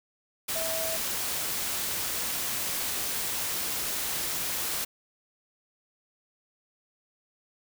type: tone in noise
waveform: sine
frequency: 651 Hz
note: E5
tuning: 22 cents flat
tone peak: -33 dBFS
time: 0.55-0.97 s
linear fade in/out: 10 ms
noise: white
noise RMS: -31 dBFS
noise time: 0.48-4.85 s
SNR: -5 dB
effects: none